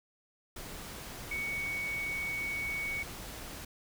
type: tone in noise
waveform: sine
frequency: 2233 Hz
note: C#7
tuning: 12 cents sharp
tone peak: -33 dBFS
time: 1.31-3.03 s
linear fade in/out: 5 ms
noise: pink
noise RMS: -44 dBFS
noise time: 0.56-3.65 s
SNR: +8 dB
effects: none